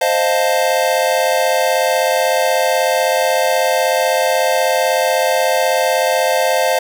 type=chord; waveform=square; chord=F dominant seventh; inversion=second; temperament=equal with one note detuned; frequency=523.3 / 622.3 / 698.5 / 883.6 Hz; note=C5 / Eb5 / F5 / A5; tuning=0 / 0 / 0 / +7 cents; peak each=-18 / -19 / -19 / -22 dBFS; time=0.01-6.79 s; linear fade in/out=5 ms; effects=none